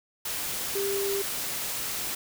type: tone in noise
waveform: sine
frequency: 396.8 Hz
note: G4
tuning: 21 cents sharp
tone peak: -27 dBFS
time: 0.75-1.22 s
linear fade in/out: 5 ms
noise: white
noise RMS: -32 dBFS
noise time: 0.25-2.15 s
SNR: +2 dB
effects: none